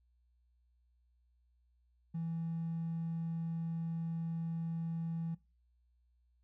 triangle tone with hard clipping, 165.3 Hz, E3, 5 cents sharp, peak -36 dBFS, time 2.14-5.35 s, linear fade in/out 10 ms, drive 4 dB, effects noise-tail reverb RT60 0.3 s tail -21 dB re dry + added 60 Hz sine -69 dBFS peak until 6.43 s

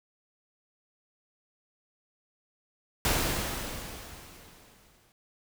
pink noise with exponential decay, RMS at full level -25 dBFS, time 3.05-5.12 s, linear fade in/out 1 ms, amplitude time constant 450 ms, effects none

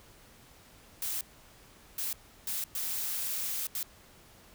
blue noise bursts at uneven times, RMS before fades -34 dBFS, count 5, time 1.02-1.21 / 1.98-2.13 / 2.47-2.64 / 2.75-3.67 / 3.75-3.83 s, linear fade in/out 2 ms, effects pink hiss -57 dBFS RMS until 4.54 s

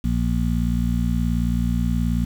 harmonic tone, 58.7 Hz, A#1, 13 cents sharp, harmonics 1 / 2 / 3 / 4, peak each -22 / -26 / -24 / -25 dBFS, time 0.04-2.25 s, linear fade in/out 5 ms, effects 7-bit

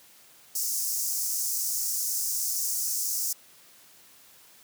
pink high-pass noise, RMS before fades -29 dBFS, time 0.55-3.33 s, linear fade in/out 5 ms, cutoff 5400 Hz, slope 48 dB/octave, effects white hiss -55 dBFS RMS until 4.63 s + high-pass 100 Hz 12 dB/octave

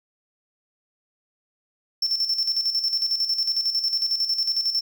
triangle tone with tremolo, 5380 Hz, E8, 34 cents sharp, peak -18 dBFS, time 2.02-4.81 s, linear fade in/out 5 ms, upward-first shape square, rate 11 Hz, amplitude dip 60%, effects none

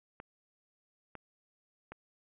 clicks, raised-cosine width 0.5 ms, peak -29 dBFS, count 3, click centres 0.201 / 1.153 / 1.92 s, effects resampled to 8000 Hz + 10-bit

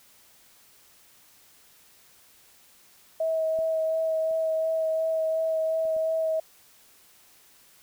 sine tone with vibrato, 642 Hz, E5, 46 cents flat, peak -23 dBFS, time 3.2-6.4 s, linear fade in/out 5 ms, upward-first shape sine, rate 2.8 Hz, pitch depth 12 cents each way
clicks, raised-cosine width 2 ms, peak -32 / -42 / -39 / -37 dBFS, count 4, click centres 3.589 / 4.311 / 5.853 / 5.965 s
effects white hiss -57 dBFS RMS until 7.82 s

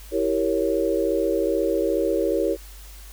sine chord, E diminished seventh, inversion none, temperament equal, 329.6 / 392 / 466.2 / 554.4 Hz, E4 / G4 / Bb4 / Db5, 0 / 0 / 0 / 0 cents, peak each -25 dBFS, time 0.11-2.57 s, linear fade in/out 50 ms, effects added 50 Hz sine -40 dBFS peak until 3.12 s + white hiss -47 dBFS RMS until 3.12 s

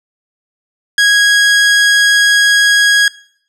sawtooth tone, 1651 Hz, G#6, 11 cents flat, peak -3 dBFS, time 0.98-3.08 s, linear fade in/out 2 ms, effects noise-tail reverb RT60 0.6 s tail -21 dB re dry + low-pass 8000 Hz 12 dB/octave

